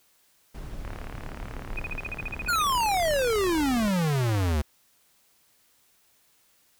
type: noise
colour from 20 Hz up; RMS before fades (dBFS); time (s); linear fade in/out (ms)
brown; -37; 0.54-3.9; 10
type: click train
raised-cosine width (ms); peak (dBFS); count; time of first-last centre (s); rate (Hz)
0.5; -24; 134; 0.85-4.514; 36.3
type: tone bursts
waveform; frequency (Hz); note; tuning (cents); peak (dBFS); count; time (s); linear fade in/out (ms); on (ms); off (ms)
sine; 2487; D#7; -1; -30; 13; 1.77-2.625; 5; 27; 42
type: exponential sweep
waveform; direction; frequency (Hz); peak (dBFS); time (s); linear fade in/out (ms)
square; down; 1480 to 71.2; -23; 2.48-4.62; 10
effects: white hiss -64 dBFS RMS until 6.79 s